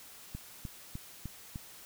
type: click train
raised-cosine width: 5 ms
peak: -27 dBFS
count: 5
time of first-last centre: 0.35-1.558 s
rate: 3.31 Hz
effects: white hiss -52 dBFS RMS until 1.85 s